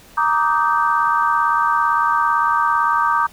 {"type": "chord", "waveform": "sine", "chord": "Eb major seventh", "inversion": "second", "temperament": "just", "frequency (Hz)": [933.4, 1166.7, 1244.5, 1555.6], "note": ["Bb5", "D6", "Eb6", "G6"], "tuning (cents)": [2, -12, 0, -14], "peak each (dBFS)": [-19, -18, -21, -22], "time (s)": [0.17, 3.27], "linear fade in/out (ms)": 10, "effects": ["pink hiss -46 dBFS RMS until 3.32 s"]}